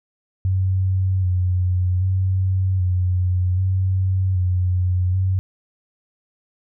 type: tone with vibrato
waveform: sine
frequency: 92.5 Hz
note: F#2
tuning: in tune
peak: -16 dBFS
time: 0.45-5.39 s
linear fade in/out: 0 ms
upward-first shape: square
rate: 0.64 Hz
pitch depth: 31 cents each way
effects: none